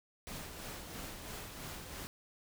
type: noise with tremolo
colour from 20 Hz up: pink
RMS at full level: -44 dBFS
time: 0.27-2.07 s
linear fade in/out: 0 ms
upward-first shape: sine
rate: 3 Hz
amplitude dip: 40%
effects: none